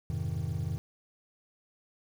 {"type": "chord", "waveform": "triangle", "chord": "F minor seventh", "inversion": "none", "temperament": "just", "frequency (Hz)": [87.31, 104.77, 130.96, 157.15], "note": ["F2", "Ab2", "C3", "Eb3"], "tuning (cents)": [0, 16, 2, 18], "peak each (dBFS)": -33, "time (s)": [0.1, 0.78], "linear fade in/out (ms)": 0, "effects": ["tanh soft clip ceiling -24 dBFS", "9-bit"]}